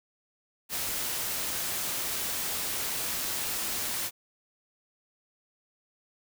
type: noise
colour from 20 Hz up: white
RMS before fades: -32 dBFS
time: 0.69-4.11 s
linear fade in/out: 50 ms
effects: none